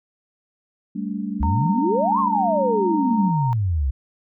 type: chord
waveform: sine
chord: G suspended second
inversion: none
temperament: equal with one note detuned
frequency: 196 / 220 / 287 Hz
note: G3 / A3 / D4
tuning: 0 / 0 / -40 cents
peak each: -27 / -28 / -31 dBFS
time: 0.95-3.31 s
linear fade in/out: 10 ms
type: exponential two-way sweep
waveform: sine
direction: up then down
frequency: 62.6 to 1117 to 62.6 Hz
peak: -18 dBFS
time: 1.4-3.91 s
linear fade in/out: 10 ms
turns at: 2.19 s
type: tone with pitch glide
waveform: sine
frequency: 918 to 924.9 Hz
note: A#5 to A#5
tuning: -27 to -14 cents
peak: -23 dBFS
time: 1.43-3.53 s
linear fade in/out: 0 ms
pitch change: +13 cents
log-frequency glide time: 1.75-2.86 s
effects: none